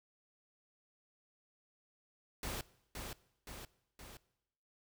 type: noise with echo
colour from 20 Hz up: pink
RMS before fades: -41 dBFS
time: 2.43-2.61 s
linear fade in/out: 2 ms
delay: 520 ms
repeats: 3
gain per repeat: -4 dB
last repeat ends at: 4.17 s
effects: noise-tail reverb RT60 0.9 s tail -21 dB re dry